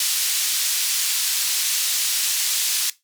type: band-pass noise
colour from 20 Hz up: pink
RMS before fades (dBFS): -22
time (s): 0-2.9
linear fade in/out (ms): 2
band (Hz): 3900 to 14000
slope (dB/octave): 12
effects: noise-tail reverb RT60 0.2 s tail -18 dB re dry